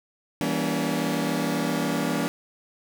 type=chord; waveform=sawtooth; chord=E diminished seventh; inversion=none; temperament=just; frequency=164.81 / 197.78 / 237.3 / 284.8 Hz; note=E3 / G3 / Bb3 / Db4; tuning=0 / +16 / +31 / +47 cents; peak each=-26 / -27 / -25 / -24 dBFS; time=0.41-2.28 s; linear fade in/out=0 ms; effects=none